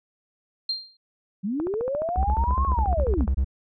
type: tone with exponential decay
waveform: sine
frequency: 4186 Hz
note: C8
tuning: in tune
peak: -21 dBFS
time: 0.69-0.97 s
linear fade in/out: 5 ms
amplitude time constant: 60 ms
type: linear two-way sweep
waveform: sine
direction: up then down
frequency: 179.5 to 1108.7 to 179.5 Hz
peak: -24 dBFS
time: 1.43-3.27 s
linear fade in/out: 20 ms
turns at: 2.66 s
type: click train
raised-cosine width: 1 ms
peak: -20 dBFS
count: 25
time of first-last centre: 1.6-3.278 s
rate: 14.3 Hz
type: tone bursts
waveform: triangle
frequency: 66 Hz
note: C2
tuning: 16 cents sharp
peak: -17 dBFS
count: 13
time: 2.17-3.446 s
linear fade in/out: 10 ms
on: 76 ms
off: 24 ms
effects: none